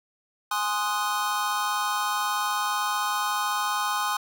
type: chord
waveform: square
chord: Ab dominant seventh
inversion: none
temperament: equal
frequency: 830.6 / 1046.5 / 1244.5 / 1480 Hz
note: Ab5 / C6 / Eb6 / Gb6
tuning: 0 / 0 / 0 / 0 cents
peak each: -31 / -30 / -30 / -34 dBFS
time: 0.51-4.17 s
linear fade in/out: 5 ms
effects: none